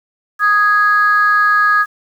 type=tone pair together; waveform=sine; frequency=1244.5 / 1661.2 Hz; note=D#6 / G#6; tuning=0 / 0 cents; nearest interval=perfect fourth; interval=500 cents; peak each=-11 dBFS; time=0.39-1.86 s; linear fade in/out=50 ms; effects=tanh soft clip ceiling -3 dBFS + 7-bit